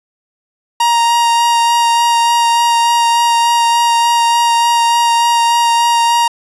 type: tone with vibrato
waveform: 45% pulse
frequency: 938 Hz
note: A#5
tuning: 11 cents sharp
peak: -9 dBFS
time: 0.8-6.28 s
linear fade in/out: 5 ms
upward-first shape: sine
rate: 3.4 Hz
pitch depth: 11 cents each way
effects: resampled to 24000 Hz + 8-bit